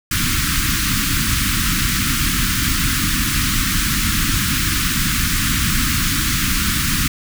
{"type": "band-stop noise", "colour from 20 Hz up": "pink", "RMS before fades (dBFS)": -18, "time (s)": [0.11, 7.08], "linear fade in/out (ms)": 5, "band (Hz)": [300, 1200], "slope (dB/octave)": 48, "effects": []}